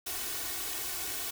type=noise with comb filter; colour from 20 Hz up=white; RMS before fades=-36 dBFS; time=0.06-1.31 s; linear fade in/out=10 ms; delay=2.7 ms; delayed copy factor=+1; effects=none